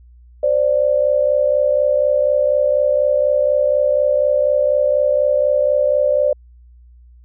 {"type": "tone pair together", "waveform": "sine", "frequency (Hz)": [523.2, 587.3], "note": ["C5", "D5"], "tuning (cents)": [0, 0], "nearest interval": "major second", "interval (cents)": 200, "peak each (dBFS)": [-17, -14], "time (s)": [0.43, 6.33], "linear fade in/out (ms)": 5, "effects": ["added 60 Hz sine -42 dBFS peak until 7.24 s"]}